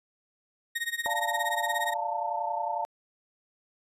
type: tone with tremolo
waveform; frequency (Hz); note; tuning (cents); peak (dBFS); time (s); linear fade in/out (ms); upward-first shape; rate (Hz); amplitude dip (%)
35% pulse; 1864.7; A#6; 0; -25; 0.75-1.94; 10; sine; 17; 90
type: chord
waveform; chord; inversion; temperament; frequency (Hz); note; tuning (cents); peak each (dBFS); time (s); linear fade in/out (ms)
sine; Bb major seventh; first; equal with one note detuned; 587.3 / 698.5 / 880 / 911; D5 / F5 / A5 / Bb5; 0 / 0 / 0 / -40; -37 / -33 / -32 / -34; 1.06-2.85; 0
effects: resampled to 32000 Hz